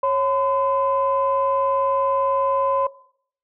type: tone pair together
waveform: sine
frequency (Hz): 548 / 1017.6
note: C#5 / C6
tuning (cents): -20 / -48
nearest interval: major seventh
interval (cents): 1072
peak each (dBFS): -19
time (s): 0.03-2.87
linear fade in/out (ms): 5
effects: noise-tail reverb RT60 0.6 s tail -19 dB re dry + tanh soft clip ceiling -10 dBFS